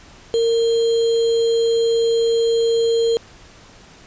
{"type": "tone with sample-and-hold", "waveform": "sine", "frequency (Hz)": 459.7, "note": "A#4", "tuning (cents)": -24, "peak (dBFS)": -14, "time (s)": [0.34, 3.17], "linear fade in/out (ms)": 0, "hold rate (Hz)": 3675, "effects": ["pink hiss -45 dBFS RMS until 4.06 s", "resampled to 16000 Hz"]}